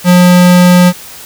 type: tone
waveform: square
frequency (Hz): 178.8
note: F3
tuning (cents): +41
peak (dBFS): -3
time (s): 0.04-0.93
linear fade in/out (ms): 50
effects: white hiss -30 dBFS RMS until 1.25 s